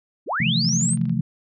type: linear sweep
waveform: sine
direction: up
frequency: 174.61 to 8870 Hz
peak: -21 dBFS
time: 0.26-0.97 s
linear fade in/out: 50 ms
type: chord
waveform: sine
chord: F major seventh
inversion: second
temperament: equal with one note detuned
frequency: 130.81 / 163.39 / 174.61 / 220 Hz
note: C3 / E3 / F3 / A3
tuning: 0 / -15 / 0 / 0 cents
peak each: -25 dBFS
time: 0.4-1.21 s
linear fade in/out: 5 ms
type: click train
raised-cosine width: 0.3 ms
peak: -31 dBFS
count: 12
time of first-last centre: 0.65-1.095 s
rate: 24.7 Hz
effects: none

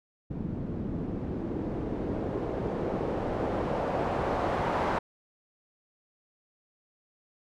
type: noise with low-pass filter sweep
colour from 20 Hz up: white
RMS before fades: -31 dBFS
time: 0.3-4.99 s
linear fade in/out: 10 ms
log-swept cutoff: 220 to 940 Hz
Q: 1.2
effects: none

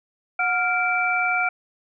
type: tone cluster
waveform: sine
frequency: 731 / 1396 / 2329 Hz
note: F#5 / F6 / D7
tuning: -21 / -1 / -15 cents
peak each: -25 / -23 / -23 dBFS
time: 0.39-1.49 s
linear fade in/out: 5 ms
effects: none

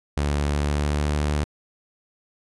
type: tone with pitch glide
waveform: sawtooth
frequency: 72.5 to 74.15 Hz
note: D2 to D2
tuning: -22 to +17 cents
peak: -17 dBFS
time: 0.17-1.44 s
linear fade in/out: 0 ms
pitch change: +39 cents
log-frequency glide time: 0.44-1.17 s
effects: resampled to 24000 Hz

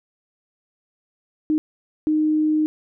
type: tone bursts at uneven times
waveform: sine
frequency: 308.1 Hz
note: D#4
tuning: 17 cents flat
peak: -16 dBFS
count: 2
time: 1.5-1.58 / 2.07-2.66 s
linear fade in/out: 0 ms
effects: none

